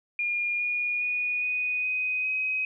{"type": "tone with pitch steps", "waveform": "sine", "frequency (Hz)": [2420, 2441, 2462, 2484, 2505, 2527], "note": ["D#7", "D#7", "D#7", "D#7", "D#7", "D#7"], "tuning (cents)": [-49, -34, -19, -3, 11, 26], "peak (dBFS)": -25, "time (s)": [0.19, 2.65], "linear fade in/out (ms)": 2, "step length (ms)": 410, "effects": []}